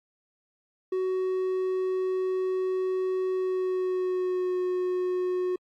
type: tone with pitch glide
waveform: triangle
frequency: 373.2 to 364.3 Hz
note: F#4 to F#4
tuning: +15 to -27 cents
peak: -23 dBFS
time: 0.92-5.56 s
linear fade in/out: 5 ms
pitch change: -42 cents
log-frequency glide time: 3.32-4.6 s
effects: AAC 64 kbps